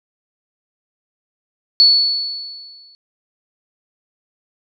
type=tone with exponential decay; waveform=sine; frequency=4427 Hz; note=C#8; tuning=3 cents flat; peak=-5 dBFS; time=1.8-2.95 s; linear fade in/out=0 ms; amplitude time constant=250 ms; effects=none